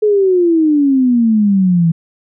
sine exponential sweep, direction down, 431.3 to 161.8 Hz, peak -8 dBFS, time 0.02-1.92 s, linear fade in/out 10 ms, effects none

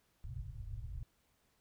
white low-pass noise, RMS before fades -44 dBFS, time 0.24-1.03 s, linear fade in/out 0 ms, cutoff 130 Hz, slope 96 dB/octave, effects pink hiss -75 dBFS RMS until 1.6 s

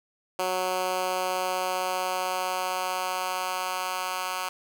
10% pulse tone with high-pass filter sweep, 184.4 Hz, F#3, 6 cents flat, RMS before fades -29 dBFS, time 0.39-4.49 s, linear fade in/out 2 ms, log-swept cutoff 470 to 1100 Hz, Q 1.1, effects none

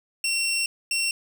20% pulse tone pair in turn, 2725 / 2725 Hz, F7 / F7, -43 / -43 cents, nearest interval unison, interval 0 cents, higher neither, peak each -18 dBFS, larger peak neither, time 0.24-0.66 / 0.91-1.11 s, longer first, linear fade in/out 2 ms, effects 8-bit

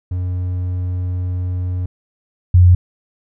triangle / sine tone pair in turn, 90.4 / 89.41 Hz, F#2 / F2, -40 / +41 cents, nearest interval unison, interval 19 cents, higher first, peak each -16 / -5 dBFS, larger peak second, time 0.11-1.86 / 2.54-2.75 s, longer first, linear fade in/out 5 ms, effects none

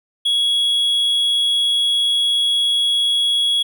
triangle tone, 3339 Hz, G#7, 9 cents sharp, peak -13 dBFS, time 0.25-3.63 s, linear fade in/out 10 ms, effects none

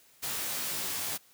white noise with comb filter, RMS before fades -34 dBFS, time 0.22-1.18 s, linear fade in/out 20 ms, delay 17 ms, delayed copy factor -1, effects white hiss -61 dBFS RMS until 1.33 s + high-pass 60 Hz 12 dB/octave

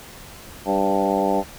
harmonic tone with a mistuned harmonic, 98 Hz, G2, in tune, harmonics 2 / 3 / 4 / 5 / 6 / 7 / 8 / 9, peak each -26 / -26 / -26 / -26 / -26 / -26 / -26 / -26 dBFS, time 0.65-1.44 s, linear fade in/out 50 ms, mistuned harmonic 5, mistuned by +22 cents, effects pink hiss -41 dBFS RMS until 1.58 s

